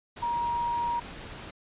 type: tone in noise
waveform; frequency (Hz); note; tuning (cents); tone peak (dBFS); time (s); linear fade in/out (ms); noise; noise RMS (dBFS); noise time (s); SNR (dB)
sine; 947; A#5; +27; -26; 0.22-1; 10; pink; -42; 0.16-1.51; +13
effects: resampled to 8000 Hz